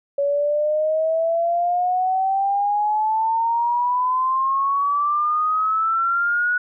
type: exponential sweep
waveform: sine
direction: up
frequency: 561 to 1472 Hz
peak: -17 dBFS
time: 0.18-6.58 s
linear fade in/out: 5 ms
effects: none